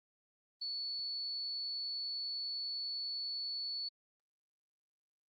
sine tone, 4435 Hz, C#8, in tune, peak -37 dBFS, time 0.61-3.89 s, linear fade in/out 10 ms, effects Opus 24 kbps

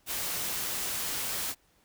white noise, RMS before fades -33 dBFS, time 0.06-1.55 s, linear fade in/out 50 ms, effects pink hiss -67 dBFS RMS until 1.84 s

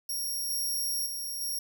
10% pulse tone with level steps, 5588 Hz, F8, in tune, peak -25 / -23 / -28 / -25 dBFS, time 0.09-1.59 s, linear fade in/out 5 ms, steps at 0.5 / 1.06 / 1.41 s, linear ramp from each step 2 ms, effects none

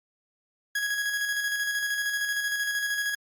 40% pulse tone with tremolo, 1661.2 Hz, G#6, in tune, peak -24 dBFS, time 0.75-3.15 s, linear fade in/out 5 ms, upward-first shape square, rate 13 Hz, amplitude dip 35%, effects Opus 48 kbps

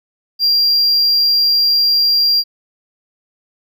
triangle tone, 4762 Hz, D8, 23 cents sharp, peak -9 dBFS, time 0.39-2.44 s, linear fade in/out 50 ms, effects none

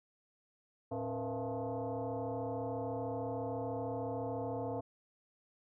sine tone with frequency modulation, 112.9 Hz, A2, 45 cents sharp, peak -35 dBFS, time 0.91-4.81 s, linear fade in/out 10 ms, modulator 192 Hz, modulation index 3.7, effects none

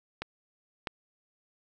clicks, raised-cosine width 0.3 ms, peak -18 / -16 dBFS, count 2, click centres 0.22 / 0.872 s, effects none

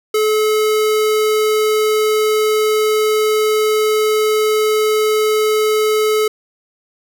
square tone, 430 Hz, A4, 40 cents flat, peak -13 dBFS, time 0.14-6.28 s, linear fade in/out 5 ms, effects none

